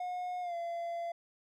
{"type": "tone with pitch glide", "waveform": "triangle", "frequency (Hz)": [722, 682.7], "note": ["F#5", "F5"], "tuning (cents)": [-43, -40], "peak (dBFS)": -33, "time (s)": [0, 1.12], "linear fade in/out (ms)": 5, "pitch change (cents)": -97, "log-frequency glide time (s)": [0.41, 0.55], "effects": []}